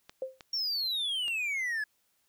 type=clicks; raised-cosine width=0.2 ms; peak=-28 dBFS; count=3; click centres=0.095 / 0.408 / 1.281 s
type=tone with exponential decay; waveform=sine; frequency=523.3 Hz; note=C5; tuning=in tune; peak=-28 dBFS; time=0.22-0.4 s; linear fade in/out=2 ms; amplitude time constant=37 ms
type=exponential sweep; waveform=triangle; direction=down; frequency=5588 to 1679 Hz; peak=-28 dBFS; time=0.53-1.84 s; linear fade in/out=5 ms
effects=white hiss -73 dBFS RMS until 2.28 s